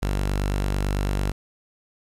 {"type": "tone", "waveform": "sawtooth", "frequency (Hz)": 49, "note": "G1", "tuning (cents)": 0, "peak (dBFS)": -18, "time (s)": [0.02, 1.32], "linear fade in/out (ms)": 10, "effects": ["resampled to 32000 Hz", "8-bit"]}